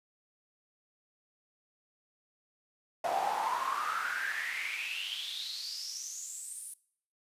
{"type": "noise with high-pass filter sweep", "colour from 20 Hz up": "brown", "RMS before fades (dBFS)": -36, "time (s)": [3.04, 6.74], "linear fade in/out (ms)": 5, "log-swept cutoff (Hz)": [680, 10000], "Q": 8.9, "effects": ["noise-tail reverb RT60 0.6 s tail -21 dB re dry", "resampled to 32000 Hz"]}